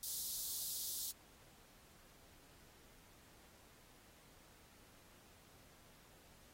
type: high-pass noise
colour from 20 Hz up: white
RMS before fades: -43 dBFS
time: 0.03-1.11 s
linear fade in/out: 0 ms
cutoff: 3600 Hz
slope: 48 dB/octave
effects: pink hiss -65 dBFS RMS until 6.53 s + AAC 48 kbps